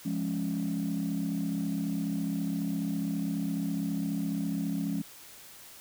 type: chord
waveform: sine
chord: Db major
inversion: first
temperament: just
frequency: 173.24 / 207.9 / 277.2 Hz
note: F3 / Ab3 / Db4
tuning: -14 / +2 / 0 cents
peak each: -32 dBFS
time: 0.05-5.02 s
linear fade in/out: 10 ms
effects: tanh soft clip ceiling -23 dBFS + white hiss -50 dBFS RMS until 5.8 s